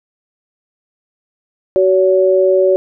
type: tone pair together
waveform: sine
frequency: 376.1 / 566 Hz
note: F#4 / C#5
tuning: +28 / +36 cents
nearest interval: perfect fifth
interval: 708 cents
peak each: -11 dBFS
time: 1.76-2.76 s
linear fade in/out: 0 ms
effects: none